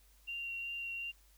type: tone with vibrato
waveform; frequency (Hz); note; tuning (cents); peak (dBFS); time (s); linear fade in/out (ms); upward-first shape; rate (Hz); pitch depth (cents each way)
sine; 2764; F7; -19; -38; 0.27-1.12; 20; triangle; 2.7; 13
effects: added 50 Hz sine -63 dBFS peak until 1.37 s + white hiss -68 dBFS RMS until 1.37 s